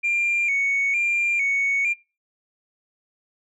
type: tone with vibrato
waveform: sine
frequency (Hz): 2304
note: D7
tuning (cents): -34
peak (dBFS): -18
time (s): 0.03-1.94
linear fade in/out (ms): 20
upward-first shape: square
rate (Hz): 1.1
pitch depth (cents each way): 62
effects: noise-tail reverb RT60 0.3 s tail -23 dB re dry + tanh soft clip ceiling -16 dBFS